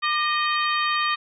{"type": "harmonic tone with a mistuned harmonic", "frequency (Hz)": 622.3, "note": "D#5", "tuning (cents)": 0, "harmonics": [2, 3, 4, 5, 6, 7], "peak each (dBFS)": [-23, -27, -29, -31, -33, -34], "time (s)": [0.02, 1.16], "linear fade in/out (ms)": 20, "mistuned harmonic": 2, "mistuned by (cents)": -67, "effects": []}